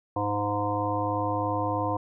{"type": "harmonic tone", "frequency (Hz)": 103.1, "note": "G#2", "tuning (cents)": -12, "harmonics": [1, 3, 5, 7, 9, 10], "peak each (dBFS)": [-32, -32, -32, -32, -32, -32], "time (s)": [0.16, 1.97], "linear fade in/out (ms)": 5, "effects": []}